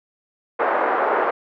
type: band-pass noise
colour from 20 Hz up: pink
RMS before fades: -20 dBFS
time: 0.59-1.31 s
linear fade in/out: 10 ms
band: 430 to 1500 Hz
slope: 24 dB/octave
effects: none